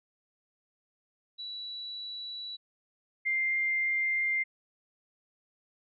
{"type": "tone pair in turn", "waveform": "sine", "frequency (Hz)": [3934, 2101], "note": ["B7", "C7"], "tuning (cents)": [-7, 7], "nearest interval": "major seventh", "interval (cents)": 1086, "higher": "first", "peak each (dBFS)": [-37, -26], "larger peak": "second", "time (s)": [[1.38, 2.57], [3.25, 4.44]], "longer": "neither", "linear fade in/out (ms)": 20, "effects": []}